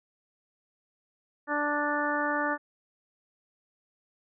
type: harmonic tone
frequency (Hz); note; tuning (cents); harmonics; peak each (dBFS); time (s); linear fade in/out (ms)
293.7; D4; 0; 1 / 2 / 3 / 4 / 5 / 6; -33 / -33 / -33 / -33 / -33 / -33; 1.47-2.58; 50
effects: none